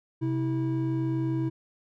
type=tone pair together; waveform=triangle; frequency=130.62 / 324.6 Hz; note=C3 / E4; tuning=-3 / -27 cents; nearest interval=octave + major third; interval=1576 cents; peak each=-26 dBFS; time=0.21-1.5 s; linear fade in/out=20 ms; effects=none